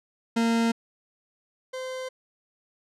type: tone pair in turn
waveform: 40% pulse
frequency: 230 / 516.3 Hz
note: A#3 / C5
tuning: -23 / -23 cents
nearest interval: octave + major second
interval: 1400 cents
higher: second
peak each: -20 / -31 dBFS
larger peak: first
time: 0.36-0.72 / 1.73-2.09 s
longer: neither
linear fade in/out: 10 ms
effects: low-pass 8000 Hz 12 dB/octave